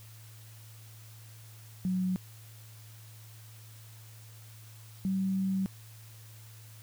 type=tone pair in turn; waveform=sine; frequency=185 / 191.19 Hz; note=F#3 / G3; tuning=0 / -43 cents; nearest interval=minor second; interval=57 cents; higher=second; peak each=-27 dBFS; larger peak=neither; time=1.85-2.16 / 5.05-5.66 s; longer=second; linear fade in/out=0 ms; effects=added 110 Hz sine -49 dBFS peak until 6.82 s + white hiss -56 dBFS RMS until 6.82 s